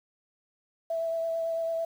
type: tone with vibrato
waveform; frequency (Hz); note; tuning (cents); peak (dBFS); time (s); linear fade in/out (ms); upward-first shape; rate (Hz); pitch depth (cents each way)
sine; 659.3; E5; 0; -27; 0.9-1.85; 5; triangle; 9; 14
effects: 9-bit

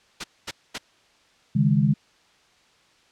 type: noise bursts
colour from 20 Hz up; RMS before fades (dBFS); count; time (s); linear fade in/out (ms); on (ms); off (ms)
white; -27; 3; 0.2-0.783; 10; 41; 230
type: chord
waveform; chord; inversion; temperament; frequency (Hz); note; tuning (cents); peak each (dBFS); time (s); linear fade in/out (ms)
sine; C# suspended second; none; equal with one note detuned; 138.59 / 155.56 / 205.5; C#3 / D#3 / G#3; 0 / 0 / -18; -21; 1.55-1.94; 10
effects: white hiss -59 dBFS RMS until 3.11 s + low-pass 5000 Hz 12 dB/octave

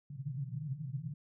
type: band-pass noise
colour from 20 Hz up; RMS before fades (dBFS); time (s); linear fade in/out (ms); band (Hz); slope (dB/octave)
white; -40; 0.1-1.14; 5; 120 to 160; 96
effects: none

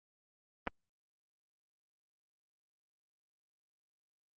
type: clicks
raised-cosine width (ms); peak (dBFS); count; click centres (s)
0.5; -20; 2; 0.672 / 0.676
effects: Opus 24 kbps

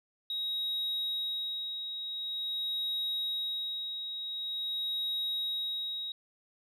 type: tone with tremolo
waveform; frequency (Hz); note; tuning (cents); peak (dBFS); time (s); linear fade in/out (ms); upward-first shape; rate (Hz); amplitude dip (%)
sine; 3800; A#7; +33; -28; 0.3-6.12; 2; sine; 0.46; 55
effects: tanh soft clip ceiling -29 dBFS

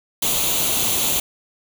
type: noise with comb filter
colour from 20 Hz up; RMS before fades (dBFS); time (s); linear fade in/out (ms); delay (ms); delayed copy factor
white; -20; 0.22-1.2; 5; 0.29; +0.65
effects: none

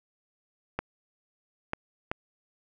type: clicks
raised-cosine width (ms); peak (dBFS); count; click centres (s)
0.5; -14; 3; 0.79 / 1.734 / 2.115
effects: none

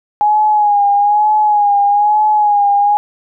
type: tone with vibrato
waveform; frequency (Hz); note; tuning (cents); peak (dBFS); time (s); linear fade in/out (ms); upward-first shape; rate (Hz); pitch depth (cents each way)
sine; 830; G#5; -1; -8; 0.21-2.97; 0; sine; 1.1; 46
effects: none

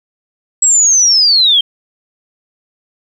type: linear sweep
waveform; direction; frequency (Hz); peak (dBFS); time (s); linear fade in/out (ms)
sine; down; 7800 to 3136; -6; 0.62-1.61; 5
effects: 7-bit

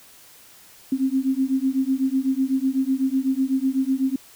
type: beating tone pair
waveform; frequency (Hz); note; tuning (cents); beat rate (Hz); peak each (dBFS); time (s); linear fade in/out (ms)
sine; 261.6 / 269.6; C4 / C#4; 0 / -48; 8; -22; 0.92-4.16; 5
effects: white hiss -49 dBFS RMS until 4.35 s

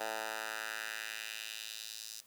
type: tone with high-pass filter sweep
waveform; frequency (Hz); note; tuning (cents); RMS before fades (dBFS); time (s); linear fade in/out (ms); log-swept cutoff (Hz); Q
10% pulse; 110; A2; 0; -42; 0-2.21; 10; 760 to 5400; 1.6
effects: white hiss -64 dBFS RMS until 2.26 s

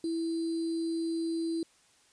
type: tone with sample-and-hold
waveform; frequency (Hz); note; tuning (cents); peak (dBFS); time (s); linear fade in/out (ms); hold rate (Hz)
sine; 329.6; E4; 0; -29; 0.04-1.63; 2; 4410
effects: white hiss -64 dBFS RMS until 2.12 s + resampled to 22050 Hz

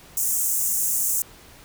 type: high-pass noise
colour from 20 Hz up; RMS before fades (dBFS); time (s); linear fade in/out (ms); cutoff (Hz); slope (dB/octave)
pink; -23; 0.17-1.22; 2; 6600; 48
effects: pink hiss -48 dBFS RMS until 1.64 s

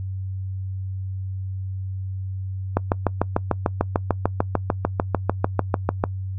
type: click train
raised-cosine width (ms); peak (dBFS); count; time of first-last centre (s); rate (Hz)
1; -4; 23; 2.77-6.039; 6.73
effects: noise-tail reverb RT60 0.1 s tail -23 dB re dry + added 95 Hz sine -26 dBFS peak until 6.38 s

